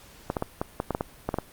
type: clicks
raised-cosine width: 1 ms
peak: -12 dBFS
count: 11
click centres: 0.301 / 0.368 / 0.424 / 0.615 / 0.801 / 0.907 / 0.949 / 1.009 / 1.29 / 1.342 / 1.386 s
effects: pink hiss -51 dBFS RMS until 1.52 s + Opus 48 kbps